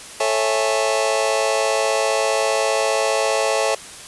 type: chord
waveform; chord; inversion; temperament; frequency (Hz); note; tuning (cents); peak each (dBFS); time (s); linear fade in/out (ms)
sawtooth; A major seventh; none; just; 440 / 550 / 660 / 825; A4 / C#5 / E5 / G#5; 0 / -14 / +2 / -12; -19 / -17 / -18 / -21; 0.2-3.75; 5
effects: white hiss -37 dBFS RMS until 4.07 s + resampled to 24000 Hz